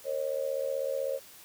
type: tone with amplitude modulation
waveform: sine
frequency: 541 Hz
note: C#5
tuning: 42 cents flat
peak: -25 dBFS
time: 0.04-1.2 s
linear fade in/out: 50 ms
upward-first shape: sine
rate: 76 Hz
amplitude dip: 85%
effects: white hiss -52 dBFS RMS until 1.44 s